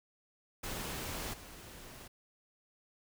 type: noise with level steps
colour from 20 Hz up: pink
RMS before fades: -40 / -51 dBFS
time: 0.63-2.08 s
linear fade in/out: 10 ms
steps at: 1.33 s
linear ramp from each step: 10 ms
effects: none